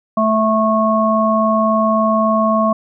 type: harmonic tone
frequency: 219.1 Hz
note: A3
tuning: 7 cents flat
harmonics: 1 / 3 / 5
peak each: -16 / -16 / -16 dBFS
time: 0.17-2.73 s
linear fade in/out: 5 ms
effects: none